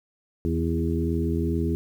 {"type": "harmonic tone with a mistuned harmonic", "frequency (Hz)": 82.41, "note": "E2", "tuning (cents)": 0, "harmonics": [1, 2, 3, 4, 5], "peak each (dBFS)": [-26, -29, -29, -29, -32], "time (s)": [0.45, 1.75], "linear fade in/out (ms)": 0, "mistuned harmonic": 4, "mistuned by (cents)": 23, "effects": ["9-bit"]}